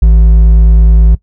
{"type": "tone with hard clipping", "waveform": "triangle", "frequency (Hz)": 54.7, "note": "A1", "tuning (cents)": -9, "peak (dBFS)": -3, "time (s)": [0.02, 1.15], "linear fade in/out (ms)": 5, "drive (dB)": 8, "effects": ["noise-tail reverb RT60 0.1 s tail -18 dB re dry"]}